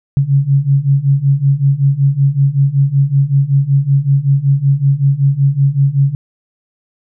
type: beating tone pair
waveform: sine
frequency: 135.9 / 141.2 Hz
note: C#3 / C#3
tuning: -34 / +32 cents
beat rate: 5.3 Hz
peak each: -13 / -11 dBFS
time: 0.17-6.15 s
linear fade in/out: 0 ms
effects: none